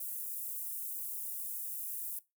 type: high-pass noise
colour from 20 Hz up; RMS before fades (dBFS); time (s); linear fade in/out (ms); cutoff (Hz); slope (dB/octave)
pink; -40; 0-2.19; 5; 11000; 24
effects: noise-tail reverb RT60 0.2 s tail -17 dB re dry